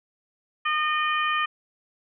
harmonic tone, 611 Hz, D#5, 32 cents flat, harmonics 2 / 3 / 4 / 5, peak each -24 / -28 / -30 / -32 dBFS, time 0.65-1.46 s, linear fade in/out 10 ms, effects none

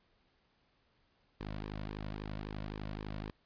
sawtooth tone with flanger, 51.91 Hz, G#1, in tune, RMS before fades -42 dBFS, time 1.4-3.31 s, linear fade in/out 5 ms, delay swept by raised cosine 1.4 to 2.5 ms, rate 3.7 Hz, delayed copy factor -0.75, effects pink hiss -73 dBFS RMS until 3.45 s + resampled to 11025 Hz

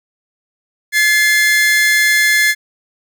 40% pulse tone pair together, 1713.6 / 2093 Hz, A6 / C7, -46 / 0 cents, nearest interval minor third, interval 346 cents, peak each -12 dBFS, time 0.92-2.55 s, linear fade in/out 50 ms, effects none

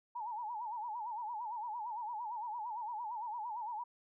sine tone with vibrato, 905 Hz, A5, 48 cents sharp, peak -38 dBFS, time 0.15-3.84 s, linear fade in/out 10 ms, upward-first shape sine, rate 8.8 Hz, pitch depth 140 cents each way, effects none

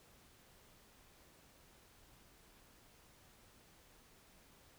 silence, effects pink hiss -65 dBFS RMS until 4.78 s

